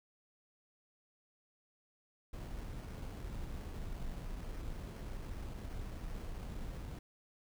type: noise with sample-and-hold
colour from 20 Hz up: brown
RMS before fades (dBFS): -43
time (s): 2.33-6.99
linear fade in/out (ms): 5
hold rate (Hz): 3675
effects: none